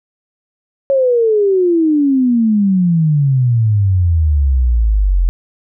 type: exponential sweep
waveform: sine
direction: down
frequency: 554.4 to 42.39 Hz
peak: -9 dBFS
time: 0.9-5.29 s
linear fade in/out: 0 ms
effects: none